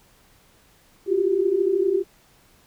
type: tone cluster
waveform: sine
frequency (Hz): 345.9 / 360.5 / 393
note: F4 / F#4 / G4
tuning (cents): -17 / -45 / +4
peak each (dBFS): -27 / -23 / -20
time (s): 1.06-2.04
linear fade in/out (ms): 50
effects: pink hiss -57 dBFS RMS until 2.66 s